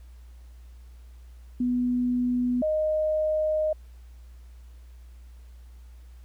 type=tone pair in turn; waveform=sine; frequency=246.9 / 619.1 Hz; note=B3 / D#5; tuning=0 / -9 cents; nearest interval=octave + major third; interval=1591 cents; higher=second; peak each=-22 dBFS; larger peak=neither; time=1.6-2.62 / 2.62-3.73 s; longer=second; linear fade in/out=5 ms; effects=added 60 Hz sine -44 dBFS peak until 6.24 s + pink hiss -64 dBFS RMS until 6.24 s